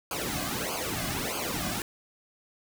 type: noise with flanger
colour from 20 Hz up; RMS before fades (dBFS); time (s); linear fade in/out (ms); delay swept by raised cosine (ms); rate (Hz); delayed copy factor
pink; -32; 0.11-1.82; 2; 0.53 to 2.23; 1.6; -0.9
effects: none